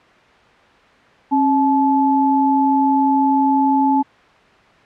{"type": "tone pair together", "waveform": "sine", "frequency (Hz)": [271.2, 863], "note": ["C#4", "A5"], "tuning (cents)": [-38, -34], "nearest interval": "octave + minor sixth", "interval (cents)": 2004, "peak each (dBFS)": -15, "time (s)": [1.31, 4.03], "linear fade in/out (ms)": 20, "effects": ["white hiss -48 dBFS RMS until 4.85 s", "low-pass 2000 Hz 12 dB/octave"]}